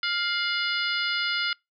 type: harmonic tone with a mistuned harmonic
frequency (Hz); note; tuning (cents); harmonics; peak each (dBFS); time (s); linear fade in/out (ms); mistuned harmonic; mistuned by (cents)
700; F5; +4; 2 / 3 / 4 / 5 / 6 / 7; -29 / -31 / -32 / -33 / -34 / -34; 0.03-1.53; 2; 4; +69
effects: noise-tail reverb RT60 0.2 s tail -26 dB re dry